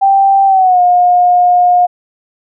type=tone with pitch glide; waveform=sine; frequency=784 to 714.8 Hz; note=G5 to F5; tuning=0 to +40 cents; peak=-5 dBFS; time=0.01-1.87 s; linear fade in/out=20 ms; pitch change=-160 cents; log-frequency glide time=0.46-0.81 s; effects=none